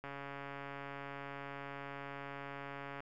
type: click train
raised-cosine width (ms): 0.5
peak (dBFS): -30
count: 416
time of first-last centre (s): 0.04-3.004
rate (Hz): 140
effects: none